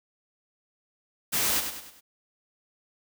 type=noise with echo; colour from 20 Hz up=white; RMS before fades=-26 dBFS; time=1.32-1.61 s; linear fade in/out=20 ms; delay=100 ms; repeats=4; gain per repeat=-7 dB; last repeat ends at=2.01 s; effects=none